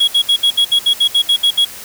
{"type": "tone bursts", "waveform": "triangle", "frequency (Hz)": 3322, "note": "G#7", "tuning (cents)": 0, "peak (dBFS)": -7, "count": 12, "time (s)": [0, 1.651], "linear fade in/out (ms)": 10, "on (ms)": 78, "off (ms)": 65, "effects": ["white hiss -32 dBFS RMS until 1.84 s"]}